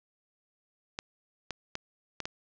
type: clicks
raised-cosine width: 0.2 ms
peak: -17 dBFS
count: 5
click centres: 0.989 / 1.507 / 1.754 / 2.203 / 2.255 s
effects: resampled to 16000 Hz + 9-bit